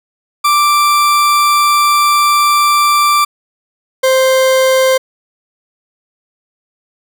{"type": "tone pair in turn", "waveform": "40% pulse", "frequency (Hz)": [1174.7, 523.3], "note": ["D6", "C5"], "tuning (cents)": [0, 0], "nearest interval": "octave + major second", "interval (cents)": 1400, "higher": "first", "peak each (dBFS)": -7, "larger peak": "neither", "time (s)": [[0.44, 3.25], [4.03, 4.98]], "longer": "first", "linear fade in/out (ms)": 10, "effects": []}